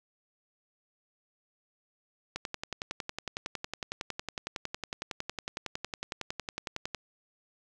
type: click train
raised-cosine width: 0.2 ms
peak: -17 dBFS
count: 51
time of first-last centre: 2.36-6.947 s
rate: 10.9 Hz
effects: none